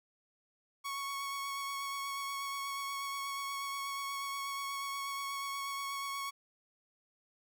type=tone with vibrato; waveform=sawtooth; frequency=1108.7 Hz; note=C#6; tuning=in tune; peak=-33 dBFS; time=0.84-6.31 s; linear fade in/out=20 ms; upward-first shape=triangle; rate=8.3 Hz; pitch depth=17 cents each way; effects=none